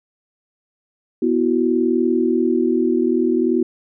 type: chord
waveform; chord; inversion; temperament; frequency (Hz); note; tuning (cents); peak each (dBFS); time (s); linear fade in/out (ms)
sine; B suspended fourth; none; equal; 246.9 / 329.6 / 370; B3 / E4 / F#4; 0 / 0 / 0; -19; 1.22-3.63; 5
effects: none